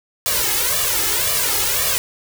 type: noise with flanger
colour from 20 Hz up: white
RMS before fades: -19 dBFS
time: 0.26-1.98 s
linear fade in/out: 0 ms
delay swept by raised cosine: 1.7 to 2.38 ms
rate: 1.9 Hz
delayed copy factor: +0.95
effects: none